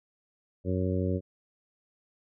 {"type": "harmonic tone", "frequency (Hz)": 92.5, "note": "F#2", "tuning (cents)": 0, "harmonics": [1, 2, 3, 4, 5, 6], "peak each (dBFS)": [-29, -32, -34, -35, -36, -37], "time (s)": [0.64, 1.21], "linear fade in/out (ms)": 50, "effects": []}